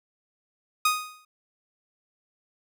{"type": "tone with exponential decay", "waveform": "sawtooth", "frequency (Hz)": 1244.5, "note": "D#6", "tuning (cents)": 0, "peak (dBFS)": -14, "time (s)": [0.85, 1.25], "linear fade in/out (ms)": 5, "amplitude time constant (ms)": 85, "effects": []}